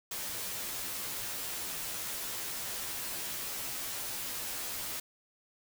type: noise with comb filter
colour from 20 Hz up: white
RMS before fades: -38 dBFS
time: 0.11-5 s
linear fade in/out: 5 ms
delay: 13 ms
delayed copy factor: -0.85
effects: none